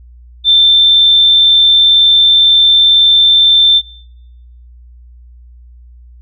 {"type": "tone", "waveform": "sine", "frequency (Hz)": 3559, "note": "A7", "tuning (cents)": 19, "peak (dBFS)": -4, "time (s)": [0.44, 3.82], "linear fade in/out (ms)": 50, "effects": ["noise-tail reverb RT60 0.9 s tail -25 dB re dry", "added 60 Hz sine -35 dBFS peak until 6.21 s"]}